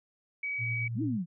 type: tone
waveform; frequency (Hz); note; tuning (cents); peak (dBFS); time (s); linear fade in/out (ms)
sine; 2271; C#7; +41; -31; 0.43-0.88; 5
type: tone with tremolo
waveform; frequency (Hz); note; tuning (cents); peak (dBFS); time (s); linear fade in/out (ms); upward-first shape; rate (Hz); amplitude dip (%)
sine; 116.54; A#2; 0; -31; 0.58-1.19; 50; sine; 8.9; 25
type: exponential two-way sweep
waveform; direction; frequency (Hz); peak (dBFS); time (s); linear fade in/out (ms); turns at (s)
sine; up then down; 160 to 329.6 to 160; -29; 0.94-1.26; 50; 1.02
effects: none